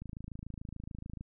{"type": "click train", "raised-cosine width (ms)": 5, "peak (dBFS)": -30, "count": 33, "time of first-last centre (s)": [0.02, 1.21], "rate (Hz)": 26.9, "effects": []}